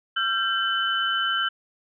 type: tone cluster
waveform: sine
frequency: 1363 / 1571 / 3025 Hz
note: F6 / G6 / F#7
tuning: -43 / +3 / +38 cents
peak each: -26 dBFS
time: 0.16-1.49 s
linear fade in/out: 10 ms
effects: none